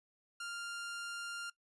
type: tone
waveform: sawtooth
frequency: 1396.9 Hz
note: F6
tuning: in tune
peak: -37 dBFS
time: 0.4-1.5 s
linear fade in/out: 5 ms
effects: noise-tail reverb RT60 0.1 s tail -20 dB re dry + resampled to 24000 Hz